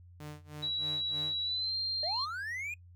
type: tone with tremolo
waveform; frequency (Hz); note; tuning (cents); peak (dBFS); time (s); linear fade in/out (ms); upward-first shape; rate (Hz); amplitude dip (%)
sawtooth; 149.9; D3; +36; -37; 0.2-1.37; 2; sine; 3.2; 95
type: tone with pitch glide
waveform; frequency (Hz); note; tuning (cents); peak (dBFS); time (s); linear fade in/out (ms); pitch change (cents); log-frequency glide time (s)
sine; 3903 to 4183; B7 to C8; -21 to -1; -31; 0.62-2.26; 20; +120; 1.43-1.75
type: linear sweep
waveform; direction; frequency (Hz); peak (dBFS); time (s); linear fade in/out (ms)
triangle; up; 587 to 2489; -34; 2.03-2.74; 2
effects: noise-tail reverb RT60 0.1 s tail -23 dB re dry + added 88 Hz sine -52 dBFS peak until 2.95 s